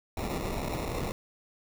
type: noise with sample-and-hold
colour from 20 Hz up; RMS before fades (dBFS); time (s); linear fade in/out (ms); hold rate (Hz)
pink; -33; 0.17-1.12; 0; 1575
effects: none